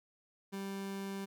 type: tone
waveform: 30% pulse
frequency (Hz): 195.9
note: G3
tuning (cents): -1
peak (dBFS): -36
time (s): 0.52-1.26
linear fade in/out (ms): 20
effects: none